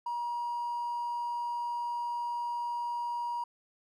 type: tone with hard clipping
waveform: triangle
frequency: 954 Hz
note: A#5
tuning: 40 cents sharp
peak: -32 dBFS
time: 0.06-3.44 s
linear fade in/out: 5 ms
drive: 4 dB
effects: none